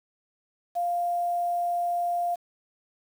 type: tone with quantisation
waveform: sine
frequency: 698.5 Hz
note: F5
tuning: in tune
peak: -24 dBFS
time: 0.75-2.36 s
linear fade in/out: 20 ms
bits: 8
effects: none